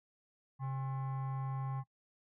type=tone with frequency modulation; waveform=sine; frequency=133.4 Hz; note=C3; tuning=34 cents sharp; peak=-33 dBFS; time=0.59-1.84 s; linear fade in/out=50 ms; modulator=939 Hz; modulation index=0.45; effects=noise-tail reverb RT60 0.1 s tail -22 dB re dry + tanh soft clip ceiling -33 dBFS